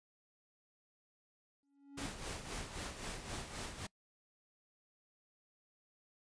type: tone with exponential growth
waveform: triangle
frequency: 280 Hz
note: C#4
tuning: 18 cents sharp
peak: -38 dBFS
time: 1.63-2.06 s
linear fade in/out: 1 ms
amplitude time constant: 92 ms
type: noise with tremolo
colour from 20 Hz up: pink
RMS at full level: -42 dBFS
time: 1.97-3.87 s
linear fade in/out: 10 ms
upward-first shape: sine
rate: 3.8 Hz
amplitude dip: 60%
effects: noise-tail reverb RT60 0.1 s tail -24 dB re dry + resampled to 22050 Hz